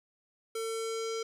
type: tone with low-pass filter sweep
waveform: square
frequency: 450 Hz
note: A4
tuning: 39 cents sharp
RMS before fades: -35 dBFS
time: 0.55-1.23 s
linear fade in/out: 5 ms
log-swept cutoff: 11000 to 5900 Hz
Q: 2.1
effects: 11-bit